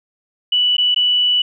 sine tone with dropouts, 2960 Hz, F#7, in tune, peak -12 dBFS, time 0.52-1.42 s, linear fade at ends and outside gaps 5 ms, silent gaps 0.768-0.781 / 0.946-0.961 s, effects none

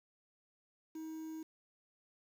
triangle tone with quantisation, 317.8 Hz, D#4, 37 cents sharp, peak -40 dBFS, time 0.95-1.43 s, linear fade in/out 5 ms, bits 10, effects none

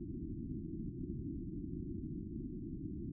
white low-pass noise, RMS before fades -43 dBFS, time 0-3.12 s, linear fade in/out 5 ms, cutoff 350 Hz, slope 96 dB/octave, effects none

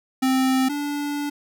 square tone pair in turn, 261.6 / 289.9 Hz, C4 / D4, 0 / -22 cents, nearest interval major second, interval 178 cents, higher second, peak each -18 / -25 dBFS, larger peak first, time 0.22-0.69 / 0.69-1.3 s, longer second, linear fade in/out 10 ms, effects none

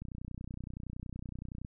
click train, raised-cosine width 5 ms, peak -29 dBFS, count 51, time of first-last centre 0.02-1.649 s, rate 30.7 Hz, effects none

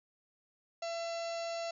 harmonic tone with a mistuned harmonic, 673 Hz, E5, 36 cents sharp, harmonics 1 / 2 / 3 / 4 / 5 / 6 / 7 / 8 / 9 / 10, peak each -36 / -49 / -52 / -49 / -59 / -51 / -51 / -53 / -60 / -54 dBFS, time 0.82-1.71 s, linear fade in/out 5 ms, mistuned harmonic 7, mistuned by -78 cents, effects none

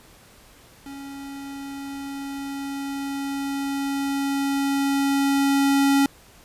square tone with level ramp, 277.2 Hz, C#4, in tune, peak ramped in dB -36 to -16 dBFS, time 0.86-6.06 s, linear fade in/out 2 ms, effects pink hiss -51 dBFS RMS until 6.44 s + resampled to 32000 Hz

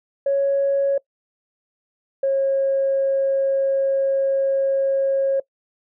sine tone pair in turn, 554.4 / 543.6 Hz, C#5 / C#5, 0 / -34 cents, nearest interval unison, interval 34 cents, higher first, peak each -15 dBFS, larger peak neither, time 0.26-0.98 / 2.23-5.4 s, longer second, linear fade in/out 5 ms, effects noise-tail reverb RT60 0.1 s tail -22 dB re dry + tanh soft clip ceiling -12 dBFS

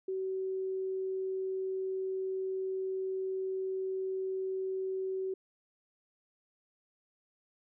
sine tone, 379.3 Hz, F#4, 43 cents sharp, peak -32 dBFS, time 0.08-5.34 s, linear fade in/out 5 ms, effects none

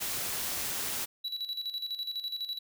white noise, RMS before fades -34 dBFS, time 0-1.06 s, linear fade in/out 20 ms
triangle tone with tremolo, 3928 Hz, B7, 10 cents flat, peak -30 dBFS, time 1.24-2.59 s, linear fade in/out 10 ms, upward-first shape square, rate 12 Hz, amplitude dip 65%
effects none

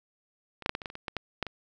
clicks, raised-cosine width 0.3 ms, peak -26 / -11 / -10 / -15 / -24 / -18 / -27 / -23 / -17 / -15 / -13 / -21 dBFS, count 12, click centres 0.623 / 0.661 / 0.694 / 0.751 / 0.818 / 0.858 / 0.901 / 0.954 / 1.082 / 1.167 / 1.427 / 1.467 s, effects none

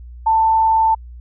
sine tone, 889 Hz, A5, 18 cents sharp, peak -11 dBFS, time 0.26-0.95 s, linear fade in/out 10 ms, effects added 60 Hz sine -33 dBFS peak until 1.2 s

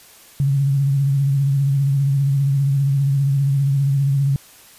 sine tone with vibrato, 138.59 Hz, C#3, in tune, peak -14 dBFS, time 0.4-4.36 s, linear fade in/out 0 ms, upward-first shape sine, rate 15 Hz, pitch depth 47 cents each way, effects white hiss -46 dBFS RMS until 4.78 s + resampled to 32000 Hz

